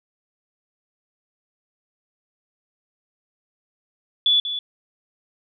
sine tone with echo, 3442 Hz, A7, 39 cents flat, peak -14 dBFS, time 4.26-4.4 s, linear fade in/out 2 ms, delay 190 ms, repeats 1, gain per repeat -10 dB, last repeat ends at 4.59 s, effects none

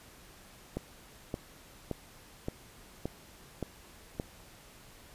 click train, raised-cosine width 2 ms, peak -20 dBFS, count 7, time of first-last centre 0.77-4.199 s, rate 1.75 Hz, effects pink hiss -55 dBFS RMS until 5.14 s + resampled to 32000 Hz

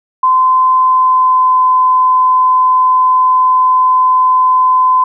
sine tone with pitch glide, 1029 to 1020.7 Hz, C6 to C6, -29 to -43 cents, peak -6 dBFS, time 0.23-5.04 s, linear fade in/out 5 ms, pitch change -14 cents, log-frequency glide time 0.77-1.63 s, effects none

